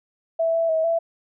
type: tone with pitch steps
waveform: sine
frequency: 658 / 662 / 641 / 666 Hz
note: E5 / E5 / E5 / E5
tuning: -3 / +7 / -49 / +18 cents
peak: -18 dBFS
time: 0.39-0.99 s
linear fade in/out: 10 ms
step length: 150 ms
effects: none